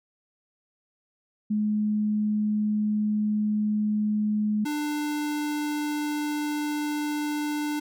sine / square tone pair in turn, 211.4 / 297.5 Hz, G#3 / D4, +31 / +22 cents, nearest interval tritone, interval 591 cents, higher second, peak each -22 / -27 dBFS, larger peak first, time 1.5-4.65 / 4.65-7.8 s, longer neither, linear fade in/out 10 ms, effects none

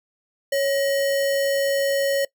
sine tone with sample-and-hold, 554.4 Hz, C#5, in tune, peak -18 dBFS, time 0.52-2.25 s, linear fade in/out 5 ms, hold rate 2450 Hz, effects noise-tail reverb RT60 0.1 s tail -21 dB re dry

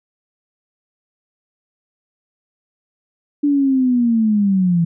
sine linear sweep, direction down, 292.8 to 164.81 Hz, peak -12 dBFS, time 3.43-4.85 s, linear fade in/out 10 ms, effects none

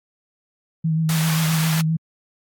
sine tone with vibrato, 160 Hz, D#3, 49 cents sharp, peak -17 dBFS, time 0.84-1.97 s, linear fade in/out 10 ms, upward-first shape sine, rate 7.6 Hz, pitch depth 28 cents each way
pink high-pass noise, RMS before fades -27 dBFS, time 1.09-1.81 s, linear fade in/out 0 ms, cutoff 1000 Hz, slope 12 dB/octave
effects AAC 64 kbps

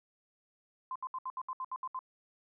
sine tone bursts, 1035 Hz, C6, 19 cents flat, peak -35 dBFS, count 10, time 0.91-1.991 s, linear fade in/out 2 ms, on 46 ms, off 69 ms, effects none

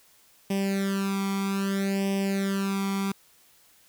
sawtooth tone with flanger, 196 Hz, G3, in tune, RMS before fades -27 dBFS, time 0.5-3.12 s, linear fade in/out 5 ms, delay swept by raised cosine 0.36 to 0.89 ms, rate 0.62 Hz, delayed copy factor +0.9, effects white hiss -59 dBFS RMS until 3.88 s

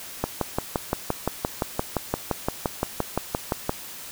click train, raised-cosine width 1 ms, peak -8 dBFS, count 21, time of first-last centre 0.24-3.694 s, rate 5.79 Hz, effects white hiss -39 dBFS RMS until 4.11 s

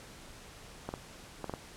clicks, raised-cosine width 1 ms, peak -22 dBFS, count 5, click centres 0.89 / 0.939 / 1.443 / 1.496 / 1.538 s, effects pink hiss -51 dBFS RMS until 1.76 s + low-pass 10000 Hz 12 dB/octave

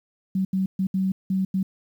sine tone bursts at uneven times, 190 Hz, F#3, 46 cents sharp, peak -20 dBFS, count 6, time 0.35-0.45 / 0.53-0.66 / 0.79-0.87 / 0.94-1.12 / 1.3-1.45 / 1.54-1.63 s, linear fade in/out 5 ms, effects 9-bit

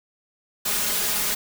white noise with comb filter, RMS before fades -24 dBFS, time 0.65-1.35 s, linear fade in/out 10 ms, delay 4.8 ms, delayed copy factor +1, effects none

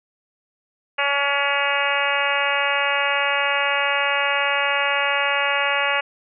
harmonic tone, 282.4 Hz, C#4, 32 cents sharp, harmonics 2 / 3 / 4 / 5 / 6 / 7 / 8 / 9 / 10, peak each -27 / -27 / -27 / -27 / -27 / -27 / -27 / -27 / -27 dBFS, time 0.98-6.01 s, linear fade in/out 10 ms, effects none

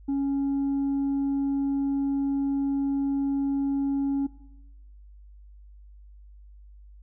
sine tone with tanh clipping, 277.2 Hz, C#4, in tune, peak -24 dBFS, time 0.08-4.27 s, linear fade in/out 10 ms, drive 2 dB, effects noise-tail reverb RT60 1.0 s tail -20 dB re dry + added 50 Hz sine -46 dBFS peak until 7.02 s

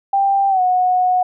sine tone with pitch glide, 789 to 731.9 Hz, G5 to F#5, +11 to -19 cents, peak -12 dBFS, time 0.13-1.23 s, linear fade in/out 5 ms, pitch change -130 cents, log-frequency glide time 0.49-0.61 s, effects none

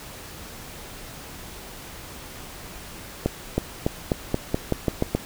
accelerating click train, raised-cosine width 2 ms, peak -7 dBFS, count 10, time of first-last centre 3.26-5.15 s, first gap 320 ms, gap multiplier 0.89, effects pink hiss -40 dBFS RMS until 5.25 s

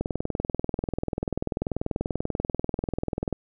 click train, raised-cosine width 2 ms, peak -13 dBFS, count 69, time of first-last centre 0.01-3.327 s, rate 20.5 Hz, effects none

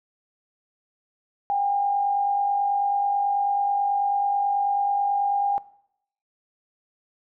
sine tone pair together, 756.8 / 806 Hz, F#5 / G5, +39 / +48 cents, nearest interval minor second, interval 109 cents, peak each -33 / -21 dBFS, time 1.5-5.58 s, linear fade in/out 0 ms, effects noise-tail reverb RT60 0.7 s tail -19 dB re dry

